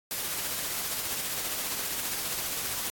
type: noise with tremolo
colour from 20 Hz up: white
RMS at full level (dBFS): -31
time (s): 0.11-2.9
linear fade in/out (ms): 0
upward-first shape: triangle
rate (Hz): 15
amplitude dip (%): 30
effects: AAC 64 kbps